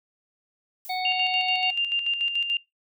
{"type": "noise with exponential decay", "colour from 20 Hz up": "violet", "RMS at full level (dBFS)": -38, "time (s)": [0.85, 1.13], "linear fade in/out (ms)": 0, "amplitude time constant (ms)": 60}
{"type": "harmonic tone", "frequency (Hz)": 740, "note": "F#5", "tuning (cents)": 0, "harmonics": [1, 3, 5, 6], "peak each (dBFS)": [-27, -33, -37, -35], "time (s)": [0.89, 1.71], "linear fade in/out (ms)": 10}
{"type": "tone with tremolo", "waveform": "sine", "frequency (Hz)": 2794, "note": "F7", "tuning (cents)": 0, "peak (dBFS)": -21, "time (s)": [1.05, 2.57], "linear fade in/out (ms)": 2, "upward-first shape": "square", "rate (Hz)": 6.9, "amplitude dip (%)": 55}
{"effects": ["noise-tail reverb RT60 0.2 s tail -23 dB re dry"]}